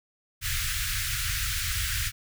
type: band-stop noise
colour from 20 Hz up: pink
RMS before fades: -29 dBFS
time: 0.41-2.12 s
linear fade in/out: 50 ms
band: 120 to 1400 Hz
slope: 48 dB/octave
effects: none